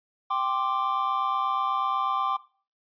triangle chord, G suspended fourth, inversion none, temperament equal, 784 / 1046.5 / 1174.7 Hz, G5 / C6 / D6, 0 / 0 / 0 cents, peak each -29 / -27 / -25 dBFS, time 0.3-2.37 s, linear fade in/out 10 ms, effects noise-tail reverb RT60 0.4 s tail -18 dB re dry + resampled to 11025 Hz

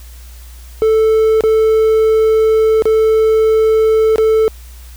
triangle tone with dropouts, 440 Hz, A4, in tune, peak -6 dBFS, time 0.82-4.48 s, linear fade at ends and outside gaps 0 ms, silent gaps 1.408-1.437 / 2.822-2.855 / 4.159-4.182 s, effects added 60 Hz sine -32 dBFS peak until 4.96 s + white hiss -43 dBFS RMS until 4.96 s

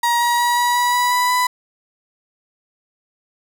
35% pulse tone with pitch steps, 948 / 954.6 / 961.2 / 967.9 / 974.7 / 981.4 / 988.3 / 995.1 Hz, A#5 / A#5 / B5 / B5 / B5 / B5 / B5 / B5, +29 / +41 / -47 / -35 / -23 / -11 / +1 / +13 cents, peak -13 dBFS, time 0.03-1.47 s, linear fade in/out 5 ms, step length 180 ms, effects none

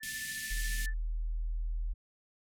sine tone with tremolo, 1760 Hz, A6, in tune, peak -37 dBFS, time 0-0.94 s, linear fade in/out 50 ms, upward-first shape sine, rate 14 Hz, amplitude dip 50%
white band-stop noise, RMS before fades -39 dBFS, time 0.03-0.86 s, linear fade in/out 2 ms, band 270 to 1900 Hz, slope 96 dB/octave
sine tone, 40.09 Hz, E1, 47 cents flat, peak -31 dBFS, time 0.5-1.94 s, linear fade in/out 20 ms
effects low-pass 12000 Hz 12 dB/octave

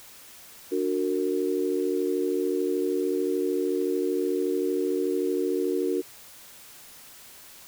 sine chord, D augmented, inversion none, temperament just, 293.7 / 367.1 / 458.9 Hz, D4 / F#4 / A#4, 0 / -14 / -27 cents, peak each -29 / -26 / -29 dBFS, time 0.71-6.02 s, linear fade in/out 20 ms, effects white hiss -48 dBFS RMS until 7.67 s

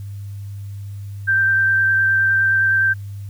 sine tone with vibrato, 1568 Hz, G6, in tune, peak -13 dBFS, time 1.27-2.94 s, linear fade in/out 20 ms, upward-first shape triangle, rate 9.7 Hz, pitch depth 12 cents each way, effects added 100 Hz sine -28 dBFS peak until 3.29 s + white hiss -54 dBFS RMS until 3.29 s

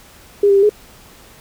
sine tone with pitch steps, 405.8 / 397.1 / 394.2 / 418.9 Hz, G#4 / G4 / G4 / G#4, -40 / +22 / +10 / +15 cents, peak -8 dBFS, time 0.43-0.694 s, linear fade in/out 5 ms, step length 66 ms, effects pink hiss -44 dBFS RMS until 1.4 s

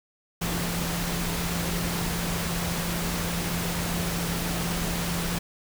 sine tone in noise, 171.7 Hz, F3, 29 cents flat, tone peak -30 dBFS, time 0.41-5.39 s, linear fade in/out 10 ms, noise pink, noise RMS -30 dBFS, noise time 0.41-5.39 s, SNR -3 dB, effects none

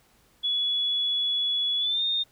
sine tone with pitch glide, 3394 to 3659 Hz, G#7 to A#7, +37 to -33 cents, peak -23 dBFS, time 0.43-2.24 s, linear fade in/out 20 ms, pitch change +130 cents, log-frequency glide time 1.78-2.03 s, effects pink hiss -62 dBFS RMS until 2.31 s

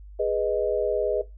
sine chord, G# minor, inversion none, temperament equal, 415.3 / 493.9 / 622.3 Hz, G#4 / B4 / D#5, 0 / 0 / 0 cents, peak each -26 dBFS, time 0.19-1.22 s, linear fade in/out 10 ms, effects noise-tail reverb RT60 0.2 s tail -17 dB re dry + added 50 Hz sine -41 dBFS peak until 1.37 s

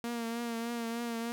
sawtooth tone with vibrato, 233.1 Hz, A#3, in tune, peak -30 dBFS, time 0.04-1.32 s, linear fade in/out 0 ms, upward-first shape triangle, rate 3.3 Hz, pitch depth 42 cents each way, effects none

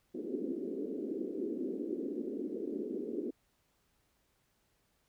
white band-pass noise, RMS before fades -38 dBFS, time 0.14-3.31 s, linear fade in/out 10 ms, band 230 to 420 Hz, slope 48 dB/octave, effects pink hiss -75 dBFS RMS until 5.08 s

